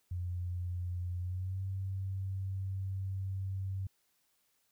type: tone with pitch glide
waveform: sine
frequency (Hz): 89 to 95.94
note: F2 to G2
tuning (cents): +33 to -37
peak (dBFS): -34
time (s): 0.11-3.87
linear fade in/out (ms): 5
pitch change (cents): +130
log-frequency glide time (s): 1.18-1.62
effects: white hiss -75 dBFS RMS until 4.71 s